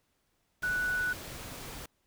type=tone in noise; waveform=sine; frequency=1480 Hz; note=F#6; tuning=in tune; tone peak=-28 dBFS; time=0.63-1.13 s; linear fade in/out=5 ms; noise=pink; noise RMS=-43 dBFS; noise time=0.62-1.86 s; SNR=+12 dB; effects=pink hiss -75 dBFS RMS until 2.06 s